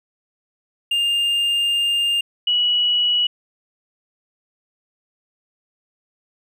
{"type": "tone pair in turn", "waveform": ["triangle", "sine"], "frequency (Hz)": [2808, 2930], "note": ["F7", "F#7"], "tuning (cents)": [9, -18], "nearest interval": "minor second", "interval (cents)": 73, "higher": "second", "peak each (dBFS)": -15, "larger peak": "neither", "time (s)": [[0.91, 2.21], [2.47, 3.27]], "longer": "first", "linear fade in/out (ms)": 5, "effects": []}